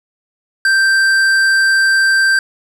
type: tone with tanh clipping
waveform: triangle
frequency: 1568 Hz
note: G6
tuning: in tune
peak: -11 dBFS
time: 0.65-2.39 s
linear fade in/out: 2 ms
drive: 16 dB
effects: none